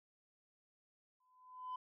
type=tone with exponential growth; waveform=sine; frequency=1011 Hz; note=B5; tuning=40 cents sharp; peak=-37 dBFS; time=1.2-1.76 s; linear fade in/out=5 ms; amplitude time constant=120 ms; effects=tanh soft clip ceiling -39 dBFS